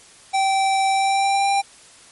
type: tone with pitch glide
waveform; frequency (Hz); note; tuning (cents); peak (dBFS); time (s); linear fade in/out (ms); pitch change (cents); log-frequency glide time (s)
square; 776 to 794.1; G5 to G5; -18 to +22; -17; 0.33-1.62; 20; +40; 0.9-1.48
effects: white hiss -47 dBFS RMS until 2.11 s + MP3 48 kbps